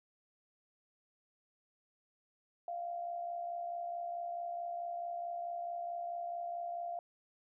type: tone with amplitude modulation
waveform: sine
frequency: 693 Hz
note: F5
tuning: 14 cents flat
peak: -35 dBFS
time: 2.68-6.99 s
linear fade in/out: 2 ms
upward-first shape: sine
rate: 64.6 Hz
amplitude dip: 50%
effects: none